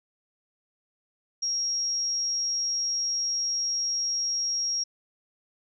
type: tone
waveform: sine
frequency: 5600 Hz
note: F8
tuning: 4 cents sharp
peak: -25 dBFS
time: 1.42-4.84 s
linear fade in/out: 10 ms
effects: none